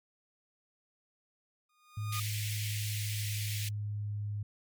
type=tone with exponential growth; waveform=sawtooth; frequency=1226 Hz; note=D#6; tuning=26 cents flat; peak=-31 dBFS; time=1.69-2.2 s; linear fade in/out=5 ms; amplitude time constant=110 ms
type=tone with pitch glide; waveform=sine; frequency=105.8 to 103.62 Hz; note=G#2 to G#2; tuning=+33 to -3 cents; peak=-33 dBFS; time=1.97-4.43 s; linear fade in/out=5 ms; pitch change=-36 cents; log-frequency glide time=2.43-4.24 s
type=high-pass noise; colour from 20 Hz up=pink; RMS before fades=-40 dBFS; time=2.12-3.69 s; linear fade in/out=5 ms; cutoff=2000 Hz; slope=48 dB/octave
effects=MP3 96 kbps